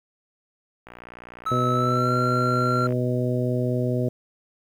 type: click train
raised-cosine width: 0.5 ms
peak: -26 dBFS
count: 124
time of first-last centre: 0.87-2.923 s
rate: 59.9 Hz
type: tone with pitch glide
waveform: triangle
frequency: 1300 to 1369.4 Hz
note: E6 to F6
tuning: -24 to -34 cents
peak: -21 dBFS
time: 1.46-2.87 s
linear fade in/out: 5 ms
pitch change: +90 cents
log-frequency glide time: 1.71-2.14 s
type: harmonic tone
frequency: 124.4 Hz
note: B2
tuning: 13 cents sharp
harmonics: 1 / 2 / 3 / 4 / 5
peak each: -24 / -27 / -29 / -30 / -31 dBFS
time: 1.51-4.09 s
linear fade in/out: 5 ms
effects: 9-bit